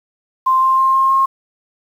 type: tone with pitch steps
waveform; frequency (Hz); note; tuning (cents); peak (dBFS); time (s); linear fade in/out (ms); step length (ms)
sine; 1046.5 / 1053.2 / 1059.9 / 1066.6 / 1073.4; C6 / C6 / C6 / C6 / C6; 0 / +11 / +22 / +33 / +44; -10; 0.46-1.26; 10; 160
effects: 7-bit